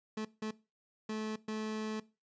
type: tone bursts at uneven times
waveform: 30% pulse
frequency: 216.8 Hz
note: A3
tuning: 25 cents flat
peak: -33 dBFS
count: 4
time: 0.17-0.25 / 0.42-0.51 / 1.09-1.36 / 1.48-2 s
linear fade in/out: 5 ms
effects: noise-tail reverb RT60 0.3 s tail -20 dB re dry + resampled to 16000 Hz